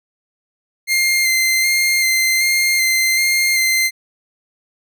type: tone with vibrato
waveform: sawtooth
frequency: 2097 Hz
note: C7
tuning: 3 cents sharp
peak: -10 dBFS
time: 0.87-3.91 s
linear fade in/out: 50 ms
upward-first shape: square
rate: 1.3 Hz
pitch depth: 15 cents each way
effects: none